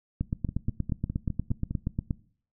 two click trains, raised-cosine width 5 ms, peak -15 / -19 dBFS, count 17 / 7, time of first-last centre 0.21-2.108 / 0.49-1.71 s, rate 8.43 / 4.92 Hz, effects noise-tail reverb RT60 0.5 s tail -20 dB re dry

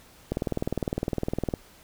click train, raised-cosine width 2 ms, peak -13 dBFS, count 25, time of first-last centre 0.32-1.538 s, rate 19.7 Hz, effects pink hiss -54 dBFS RMS until 1.83 s

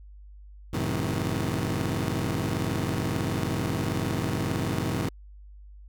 20% pulse chord, F# diminished seventh, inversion none, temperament just, 92.5 / 111 / 133.2 / 159.84 Hz, F#2 / A2 / C3 / Eb3, 0 / +16 / +31 / +47 cents, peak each -27 dBFS, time 0.73-5.09 s, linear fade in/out 5 ms, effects added 50 Hz sine -44 dBFS peak until 5.88 s

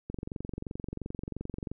click train, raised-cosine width 3 ms, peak -23 dBFS, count 38, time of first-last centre 0.1-1.716 s, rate 22.9 Hz, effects none

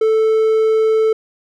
triangle tone, 440 Hz, A4, in tune, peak -9 dBFS, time 0.01-1.13 s, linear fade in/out 5 ms, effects none

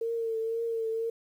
sine tone with vibrato, 454.4 Hz, A#4, 44 cents flat, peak -28 dBFS, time 0.01-1.1 s, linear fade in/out 5 ms, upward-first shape triangle, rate 2 Hz, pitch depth 37 cents each way, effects 10-bit

